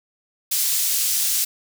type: high-pass noise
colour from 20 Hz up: pink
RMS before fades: -21 dBFS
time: 0.51-1.45 s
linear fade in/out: 10 ms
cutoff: 5800 Hz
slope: 12 dB/octave
effects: none